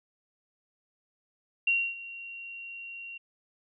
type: tone with ADSR envelope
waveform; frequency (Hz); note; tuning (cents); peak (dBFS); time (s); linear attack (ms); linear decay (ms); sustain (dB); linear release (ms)
sine; 2752; F7; -26; -21; 1.67-3.18; 5; 270; -18; 10
effects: none